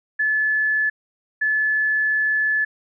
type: tone pair in turn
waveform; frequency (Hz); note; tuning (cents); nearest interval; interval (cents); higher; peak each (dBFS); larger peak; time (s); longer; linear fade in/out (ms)
sine; 1727 / 1727; A6 / A6; -33 / -33; unison; 0; neither; -17; neither; 0.19-0.9 / 1.41-2.65; second; 10
effects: none